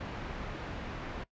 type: low-pass noise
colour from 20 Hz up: pink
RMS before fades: -40 dBFS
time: 0-1.24 s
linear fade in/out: 10 ms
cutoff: 2300 Hz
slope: 12 dB/octave
effects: noise-tail reverb RT60 0.1 s tail -20 dB re dry + resampled to 16000 Hz